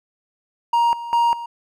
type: tone with tremolo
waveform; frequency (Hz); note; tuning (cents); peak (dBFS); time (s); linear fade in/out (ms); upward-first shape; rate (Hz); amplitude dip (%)
triangle; 940; A#5; +14; -12; 0.73-1.46; 5; square; 2.5; 80
effects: none